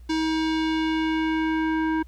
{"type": "tone with low-pass filter sweep", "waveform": "square", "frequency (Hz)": 317.9, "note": "D#4", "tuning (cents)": 37, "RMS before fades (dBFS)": -24, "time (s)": [0.09, 2.03], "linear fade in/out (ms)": 10, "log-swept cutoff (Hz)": [5100, 1500], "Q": 1.5, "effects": ["added 60 Hz sine -42 dBFS peak until 2.07 s", "pink hiss -64 dBFS RMS until 2.07 s"]}